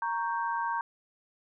sine chord, G diminished, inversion first, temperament equal, 932.3 / 1108.7 / 1568 Hz, Bb5 / Db6 / G6, 0 / 0 / 0 cents, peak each -30 / -35 / -36 dBFS, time 0.02-0.81 s, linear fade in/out 2 ms, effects none

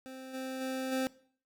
25% pulse tone with level steps, 261.6 Hz, C4, in tune, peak -40 / -33 / -30 / -26 dBFS, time 0.06-1.07 s, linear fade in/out 0 ms, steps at 0.33 / 0.6 / 0.91 s, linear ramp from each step 20 ms, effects noise-tail reverb RT60 0.5 s tail -20 dB re dry

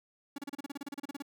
45% pulse tone bursts, 282.3 Hz, C#4, 32 cents sharp, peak -37 dBFS, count 16, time 0.36-1.223 s, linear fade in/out 5 ms, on 23 ms, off 33 ms, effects none

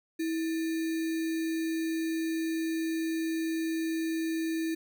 sine tone with sample-and-hold, 324.5 Hz, E4, 27 cents flat, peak -28 dBFS, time 0.19-4.75 s, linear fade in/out 10 ms, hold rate 2100 Hz, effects none

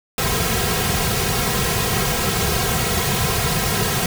pink noise with comb filter, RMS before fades -20 dBFS, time 0.18-4.06 s, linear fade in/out 2 ms, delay 3.4 ms, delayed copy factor -1, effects none

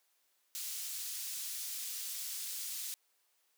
pink high-pass noise, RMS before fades -41 dBFS, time 0.55-2.94 s, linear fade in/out 0 ms, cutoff 5100 Hz, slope 12 dB/octave, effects white hiss -75 dBFS RMS until 3.57 s + high-pass 400 Hz 12 dB/octave

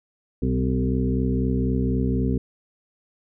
harmonic tone with a mistuned harmonic, 64 Hz, C2, 38 cents flat, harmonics 1 / 2 / 3 / 4 / 6 / 7, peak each -25 / -26 / -27 / -25 / -31 / -33 dBFS, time 0.42-2.38 s, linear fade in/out 5 ms, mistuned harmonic 2, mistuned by -51 cents, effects none

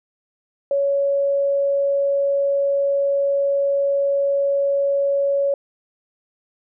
sine tone, 559 Hz, C#5, 14 cents sharp, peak -16 dBFS, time 0.71-5.54 s, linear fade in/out 2 ms, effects none

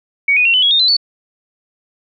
sine tone with pitch steps, 2246 / 2478 / 2733 / 3015 / 3327 / 3670 / 4048 / 4466 Hz, C#7 / D#7 / F7 / F#7 / G#7 / A#7 / B7 / C#8, +22 / -8 / -38 / +32 / +2 / -28 / +42 / +12 cents, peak -9 dBFS, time 0.28-0.968 s, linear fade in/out 5 ms, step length 86 ms, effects none

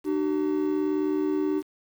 triangle tone pair together, 302.3 / 380.9 Hz, D#4 / G4, -50 / -50 cents, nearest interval major third, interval 400 cents, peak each -23 / -25 dBFS, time 0.04-1.63 s, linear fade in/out 50 ms, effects 8-bit

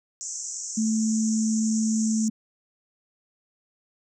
white band-pass noise, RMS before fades -34 dBFS, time 0.21-2.28 s, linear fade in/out 0 ms, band 5700 to 7700 Hz, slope 96 dB/octave
sine tone, 219.8 Hz, A3, 2 cents flat, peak -21 dBFS, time 0.77-2.3 s, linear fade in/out 10 ms
effects none

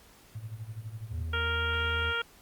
sine tone with tremolo, 110 Hz, A2, in tune, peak -34 dBFS, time 0.35-1.26 s, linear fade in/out 5 ms, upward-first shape sine, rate 12 Hz, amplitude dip 80%
triangle tone with vibrato, 80.6 Hz, E2, 38 cents flat, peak -30 dBFS, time 1.1-2.14 s, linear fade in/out 50 ms, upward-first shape sine, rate 8.1 Hz, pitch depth 14 cents each way
harmonic tone, 466.2 Hz, A#4, in tune, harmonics 1 / 2 / 3 / 4 / 5 / 6 / 7, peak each -38 / -42 / -30 / -42 / -40 / -39 / -37 dBFS, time 1.33-2.22 s, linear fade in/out 5 ms
effects pink hiss -57 dBFS RMS until 2.41 s + Opus 48 kbps

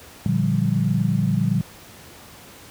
sine chord, G minor seventh, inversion first, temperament equal, 116.54 / 146.83 / 174.61 / 196 Hz, Bb2 / D3 / F3 / G3, 0 / 0 / 0 / 0 cents, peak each -23 dBFS, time 0.26-1.61 s, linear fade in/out 0 ms, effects pink hiss -44 dBFS RMS until 2.7 s + high-pass 60 Hz 12 dB/octave

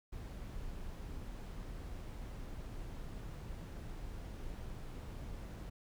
brown noise, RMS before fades -45 dBFS, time 0.12-5.7 s, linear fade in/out 10 ms, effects none

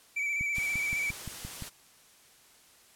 triangle tone with vibrato, 2300 Hz, D7, 37 cents flat, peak -27 dBFS, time 0.16-1.11 s, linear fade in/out 10 ms, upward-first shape square, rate 15 Hz, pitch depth 28 cents each way
click train, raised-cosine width 5 ms, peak -27 dBFS, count 8, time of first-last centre 0.41-1.623 s, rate 5.77 Hz
white noise, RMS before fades -42 dBFS, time 0.54-1.7 s, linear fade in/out 20 ms
effects white hiss -59 dBFS RMS until 2.95 s + low-pass 12000 Hz 12 dB/octave

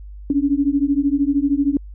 sine beating tone pair, 276.1 / 289.1 Hz, C#4 / D4, -7 / -27 cents, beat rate 13 Hz, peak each -18 dBFS, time 0.3-1.77 s, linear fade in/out 2 ms, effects added 50 Hz sine -33 dBFS peak until 1.94 s

